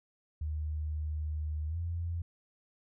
sine tone with pitch glide, 76.6 to 84.99 Hz, D#2 to F2, -27 to -47 cents, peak -32 dBFS, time 0.41-2.22 s, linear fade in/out 5 ms, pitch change +180 cents, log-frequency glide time 1.68-1.77 s, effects none

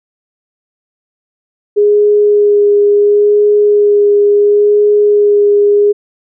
sine tone with vibrato, 412.7 Hz, G#4, 11 cents flat, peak -5 dBFS, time 1.76-5.93 s, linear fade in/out 20 ms, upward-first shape sine, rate 0.72 Hz, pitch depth 13 cents each way, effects none

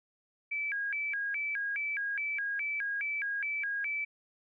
sine tone with vibrato, 1945 Hz, B6, 27 cents flat, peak -31 dBFS, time 0.51-4.05 s, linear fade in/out 10 ms, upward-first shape square, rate 2.4 Hz, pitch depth 300 cents each way, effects none

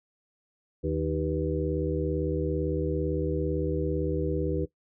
harmonic tone with a mistuned harmonic, 77.78 Hz, D#2, in tune, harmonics 1 / 2 / 4 / 5 / 6, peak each -32 / -32 / -32 / -32 / -32 dBFS, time 0.83-4.66 s, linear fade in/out 20 ms, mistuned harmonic 6, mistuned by +81 cents, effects noise-tail reverb RT60 0.1 s tail -17 dB re dry

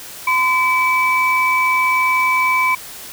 sine tone pair together, 1022.5 / 2300 Hz, C6 / D7, -40 / -37 cents, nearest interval octave + major second, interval 1403 cents, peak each -15 dBFS, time 0.27-2.75 s, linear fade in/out 5 ms, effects tanh soft clip ceiling -5 dBFS + white hiss -34 dBFS RMS until 3.12 s

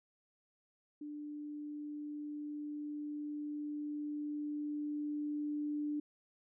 sine tone with level ramp, 296.2 Hz, D4, 15 cents sharp, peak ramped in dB -42 to -34 dBFS, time 1.01-6 s, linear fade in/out 5 ms, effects none

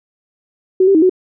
sine tone with pitch steps, 374.3 / 391.7 / 316.9 / 369.6 Hz, F#4 / G4 / D#4 / F#4, +20 / -1 / +32 / -2 cents, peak -7 dBFS, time 0.8-1.096 s, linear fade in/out 5 ms, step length 74 ms, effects none

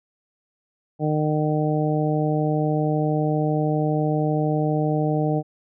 harmonic tone, 152.6 Hz, D#3, 33 cents flat, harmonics 1 / 2 / 3 / 4 / 5, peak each -22 / -25 / -27 / -28 / -29 dBFS, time 0.99-5.43 s, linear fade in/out 50 ms, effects none

